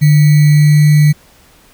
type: tone with sample-and-hold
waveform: sine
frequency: 149.7 Hz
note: D3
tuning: 33 cents sharp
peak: -4 dBFS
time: 0.01-1.13 s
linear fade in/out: 20 ms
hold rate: 2100 Hz
effects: pink hiss -46 dBFS RMS until 1.73 s